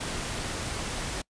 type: noise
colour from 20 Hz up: pink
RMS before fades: -33 dBFS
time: 0-1.22 s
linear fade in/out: 10 ms
effects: noise-tail reverb RT60 0.1 s tail -24 dB re dry + resampled to 22050 Hz